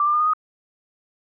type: tone with pitch steps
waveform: sine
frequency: 1174.7 / 1193.2 / 1211.9 / 1231 / 1250.3 Hz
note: D6 / D6 / D#6 / D#6 / D#6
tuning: 0 / +27 / -46 / -19 / +8 cents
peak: -16 dBFS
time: 0-0.335 s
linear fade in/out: 2 ms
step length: 67 ms
effects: none